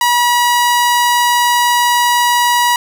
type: tone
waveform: sawtooth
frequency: 966 Hz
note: B5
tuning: 39 cents flat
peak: -6 dBFS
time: 0.01-2.76 s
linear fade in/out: 2 ms
effects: none